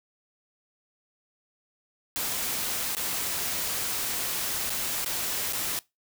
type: noise with dropouts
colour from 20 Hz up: white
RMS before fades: -30 dBFS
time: 2.16-5.79 s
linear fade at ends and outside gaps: 0 ms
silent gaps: 2.95-2.968 / 4.696-4.703 / 5.046-5.06 / 5.525-5.532 s
effects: noise-tail reverb RT60 0.2 s tail -21 dB re dry